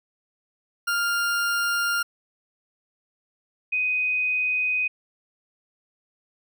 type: tone pair in turn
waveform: 40% pulse / sine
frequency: 1401 / 2501 Hz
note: F6 / D#7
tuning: +5 / +8 cents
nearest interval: minor seventh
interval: 1003 cents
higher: second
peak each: -21 dBFS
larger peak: neither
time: 0.87-2.03 / 3.72-4.88 s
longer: neither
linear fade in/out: 10 ms
effects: none